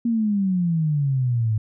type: exponential sweep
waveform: sine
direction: down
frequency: 237.9 to 106.1 Hz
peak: -18 dBFS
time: 0.05-1.58 s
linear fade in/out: 5 ms
effects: none